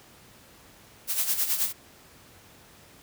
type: noise with tremolo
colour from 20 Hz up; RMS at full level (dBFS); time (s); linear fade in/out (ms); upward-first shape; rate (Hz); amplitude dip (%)
blue; -24; 1.07-1.73; 50; sine; 9.4; 65
effects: pink hiss -53 dBFS RMS until 3.02 s + high-pass 60 Hz 12 dB/octave